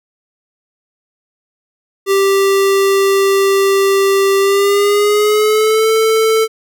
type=tone with pitch glide; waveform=square; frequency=392 to 442.6 Hz; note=G4 to A4; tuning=0 to +10 cents; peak=-10 dBFS; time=2.06-6.48 s; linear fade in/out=50 ms; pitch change=+210 cents; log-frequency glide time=4.39-5.89 s; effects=none